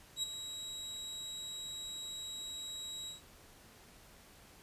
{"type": "tone with ADSR envelope", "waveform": "30% pulse", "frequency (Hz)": 3850, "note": "B7", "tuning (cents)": -45, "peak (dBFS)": -29, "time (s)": [0.16, 3.21], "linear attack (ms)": 69, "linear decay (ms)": 14, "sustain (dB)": -10, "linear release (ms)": 130, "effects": ["pink hiss -59 dBFS RMS until 4.62 s", "resampled to 32000 Hz"]}